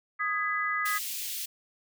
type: chord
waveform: sine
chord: G# minor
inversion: second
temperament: equal with one note detuned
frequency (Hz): 1244.5 / 1661.2 / 1999.6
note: D#6 / G#6 / B6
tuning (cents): 0 / 0 / +21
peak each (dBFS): -30 / -33 / -31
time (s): 0.19-0.99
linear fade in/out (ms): 20
type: high-pass noise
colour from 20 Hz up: white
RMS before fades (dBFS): -35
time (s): 0.85-1.46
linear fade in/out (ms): 10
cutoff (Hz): 2400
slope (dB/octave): 24
effects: none